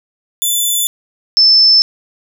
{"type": "tone pair in turn", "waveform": ["10% pulse", "sine"], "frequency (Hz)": [3502, 5279], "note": ["A7", "E8"], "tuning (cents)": [-9, 2], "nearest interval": "perfect fifth", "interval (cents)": 711, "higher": "second", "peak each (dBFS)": -5, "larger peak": "neither", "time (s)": [[0.42, 0.87], [1.37, 1.82]], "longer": "neither", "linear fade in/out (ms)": 0, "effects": []}